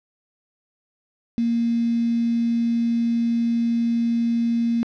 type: tone with quantisation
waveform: sine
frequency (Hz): 233.1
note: A#3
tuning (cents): 0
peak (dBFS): -18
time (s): 1.38-4.83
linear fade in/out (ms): 0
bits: 6
effects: low-pass 3000 Hz 12 dB/octave